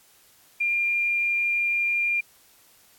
sine tone, 2398 Hz, D7, 36 cents sharp, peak -21 dBFS, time 0.6-2.21 s, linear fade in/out 10 ms, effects white hiss -57 dBFS RMS until 2.98 s + AAC 64 kbps

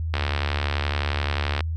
click train, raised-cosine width 0.3 ms, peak -9 dBFS, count 106, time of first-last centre 0.14-1.606 s, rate 71.6 Hz, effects added 81 Hz sine -24 dBFS peak until 1.76 s

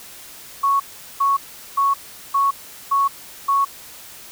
sine tone bursts, 1108.7 Hz, C#6, in tune, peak -14 dBFS, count 6, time 0.63-3.65 s, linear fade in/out 10 ms, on 170 ms, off 400 ms, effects white hiss -40 dBFS RMS until 4.31 s

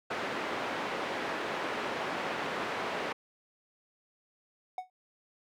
pink band-pass noise, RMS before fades -35 dBFS, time 0.1-3.13 s, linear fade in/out 10 ms, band 350 to 2300 Hz, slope 12 dB/octave
triangle tone with exponential decay, 740 Hz, F#5, in tune, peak -28 dBFS, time 4.78-4.9 s, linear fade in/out 2 ms, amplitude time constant 24 ms
effects none

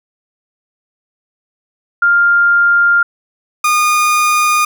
sine / 30% pulse tone pair in turn, 1400 / 1222 Hz, F6 / D#6, +4 / -32 cents, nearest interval major second, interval 236 cents, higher first, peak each -7 dBFS, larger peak neither, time 2.02-3.03 / 3.64-4.65 s, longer neither, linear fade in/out 5 ms, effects none

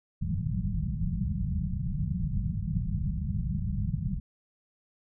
white low-pass noise, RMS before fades -30 dBFS, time 0.21-4.2 s, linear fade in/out 10 ms, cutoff 200 Hz, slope 96 dB/octave, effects none

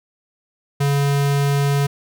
square tone, 141.3 Hz, C#3, 34 cents sharp, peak -16 dBFS, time 0.8-1.87 s, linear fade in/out 10 ms, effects none

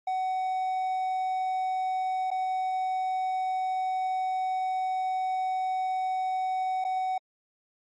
triangle tone with dropouts, 750 Hz, F#5, 23 cents sharp, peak -24 dBFS, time 0.07-7.18 s, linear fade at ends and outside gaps 5 ms, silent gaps 2.305-2.313 / 6.842-6.848 s, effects MP3 32 kbps

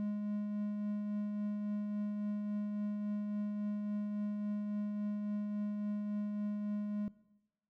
triangle tone with tremolo, 207.7 Hz, G#3, in tune, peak -31 dBFS, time 0-7.08 s, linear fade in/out 0 ms, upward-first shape triangle, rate 3.6 Hz, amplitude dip 30%, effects noise-tail reverb RT60 1.0 s tail -19 dB re dry

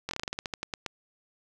slowing click train, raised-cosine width 0.2 ms, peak -15 dBFS, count 14, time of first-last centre 0.09-0.863 s, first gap 21 ms, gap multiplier 1.16, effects none

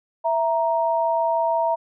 sine tone pair together, 661.1 / 935 Hz, E5 / A#5, +5 / +5 cents, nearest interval tritone, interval 600 cents, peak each -21 dBFS, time 0.24-1.76 s, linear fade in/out 20 ms, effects none

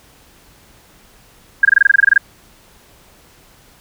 sine tone bursts, 1613 Hz, G6, 49 cents sharp, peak -4 dBFS, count 13, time 1.63-2.179 s, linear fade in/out 5 ms, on 21 ms, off 23 ms, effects pink hiss -48 dBFS RMS until 3.8 s

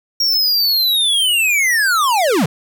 square linear sweep, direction down, 5610 to 123.6 Hz, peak -13 dBFS, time 0.2-2.46 s, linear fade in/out 5 ms, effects none

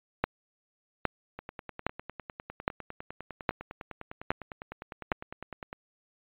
two click trains, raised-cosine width 0.5 ms, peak -24 / -9 dBFS, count 44 / 7, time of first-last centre 1.39-5.729 / 0.24-5.118 s, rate 9.91 / 1.23 Hz, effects resampled to 8000 Hz

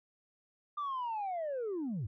sine linear sweep, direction down, 1200 to 88.1 Hz, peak -32 dBFS, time 0.77-2.07 s, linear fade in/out 10 ms, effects tanh soft clip ceiling -32 dBFS

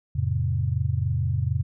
sine chord, F major, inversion none, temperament equal with one note detuned, 87.31 / 110 / 134.1 Hz, F2 / A2 / C3, 0 / 0 / +43 cents, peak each -26 dBFS, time 0.15-1.63 s, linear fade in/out 10 ms, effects none

